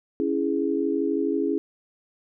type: chord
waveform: sine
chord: C# minor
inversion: none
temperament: equal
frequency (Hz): 277.2 / 329.6 / 415.3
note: C#4 / E4 / G#4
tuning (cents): 0 / 0 / 0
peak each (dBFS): -26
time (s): 0.2-1.58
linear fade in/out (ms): 0
effects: none